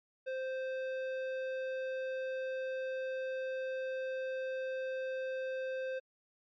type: tone with hard clipping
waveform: sine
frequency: 522 Hz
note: C5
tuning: 4 cents flat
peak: -37 dBFS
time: 0.26-6 s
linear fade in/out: 20 ms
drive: 15 dB
effects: low-pass 3000 Hz 12 dB/octave + MP3 64 kbps